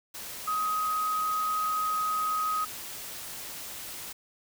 sine tone in noise, 1259 Hz, D#6, 20 cents sharp, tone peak -26 dBFS, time 0.47-2.65 s, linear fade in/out 10 ms, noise white, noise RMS -40 dBFS, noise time 0.14-4.13 s, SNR +11 dB, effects none

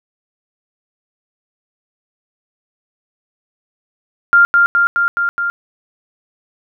sine tone with echo, 1396.9 Hz, F6, in tune, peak -5 dBFS, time 4.33-4.45 s, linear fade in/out 0 ms, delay 210 ms, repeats 5, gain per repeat -2 dB, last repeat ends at 5.5 s, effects none

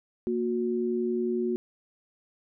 sine tone pair together, 233.1 / 364 Hz, A#3 / F#4, 0 / -28 cents, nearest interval minor sixth, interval 772 cents, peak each -29 / -27 dBFS, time 0.27-1.56 s, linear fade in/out 0 ms, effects none

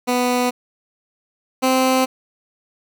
15% pulse tone pair in turn, 247.6 / 259.9 Hz, B3 / C4, +5 / -11 cents, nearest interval minor second, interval 84 cents, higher second, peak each -10 / -8 dBFS, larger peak second, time 0.07-0.51 / 1.62-2.06 s, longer neither, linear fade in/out 20 ms, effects none

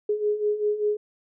sine beating tone pair, 415.3 / 420.4 Hz, G#4 / G#4, 0 / +21 cents, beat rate 5.1 Hz, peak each -28 / -23 dBFS, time 0.09-0.97 s, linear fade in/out 5 ms, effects none

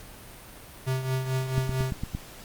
square tone with tremolo, 130.81 Hz, C3, in tune, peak -24 dBFS, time 0.86-1.92 s, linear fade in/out 20 ms, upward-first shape triangle, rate 4.5 Hz, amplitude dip 65%
click train, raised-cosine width 5 ms, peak -17 dBFS, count 6, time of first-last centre 1.58-2.149 s, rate 8.78 Hz
effects pink hiss -46 dBFS RMS until 2.44 s + Opus 48 kbps

